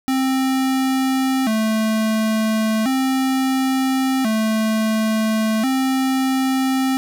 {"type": "tone with vibrato", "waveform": "square", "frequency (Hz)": 240.4, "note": "B3", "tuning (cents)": -46, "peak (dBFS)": -17, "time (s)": [0.08, 6.97], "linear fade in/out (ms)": 0, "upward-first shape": "square", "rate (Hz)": 0.36, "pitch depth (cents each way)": 160, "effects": []}